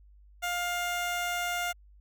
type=tone; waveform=15% pulse; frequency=705 Hz; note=F5; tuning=16 cents sharp; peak=-23 dBFS; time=0.42-1.73 s; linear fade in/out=20 ms; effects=added 50 Hz sine -53 dBFS peak until 2 s